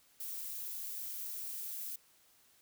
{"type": "noise", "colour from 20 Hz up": "violet", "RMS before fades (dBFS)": -42, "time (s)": [0.2, 1.96], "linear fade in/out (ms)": 5, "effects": ["white hiss -67 dBFS RMS until 2.61 s"]}